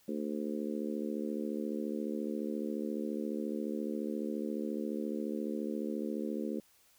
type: harmonic tone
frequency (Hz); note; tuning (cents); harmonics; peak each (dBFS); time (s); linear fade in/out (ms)
74.4; D2; +23; 3 / 4 / 5 / 6 / 7; -37 / -39 / -41 / -43 / -44; 0.08-6.6; 5
effects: white hiss -66 dBFS RMS until 6.98 s